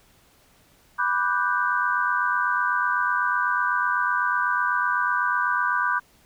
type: chord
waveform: sine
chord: G major seventh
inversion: first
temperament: equal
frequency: 987.8 / 1174.7 / 1480 / 1568 Hz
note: B5 / D6 / F#6 / G6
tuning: 0 / 0 / 0 / 0 cents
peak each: -26 dBFS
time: 0.98-6 s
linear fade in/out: 20 ms
effects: pink hiss -58 dBFS RMS until 6.25 s